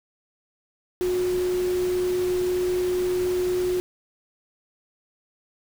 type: tone in noise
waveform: sine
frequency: 362.7 Hz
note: F#4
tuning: 34 cents flat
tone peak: -21 dBFS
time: 1.01-3.8 s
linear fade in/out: 0 ms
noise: pink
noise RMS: -37 dBFS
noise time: 1.01-3.8 s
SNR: +13 dB
effects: none